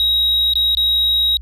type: tone with dropouts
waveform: sine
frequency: 3811 Hz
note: A#7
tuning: 38 cents sharp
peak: -10 dBFS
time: 0-1.37 s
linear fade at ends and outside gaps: 1 ms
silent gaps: 0.536-0.555 / 0.75-0.771 s
effects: tanh soft clip ceiling -12 dBFS + added 60 Hz sine -30 dBFS peak until 1.41 s